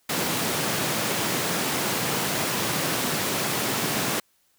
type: high-pass noise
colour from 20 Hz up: pink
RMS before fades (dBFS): -26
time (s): 0.09-4.2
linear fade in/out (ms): 5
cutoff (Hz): 130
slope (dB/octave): 24
effects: white hiss -66 dBFS RMS until 4.58 s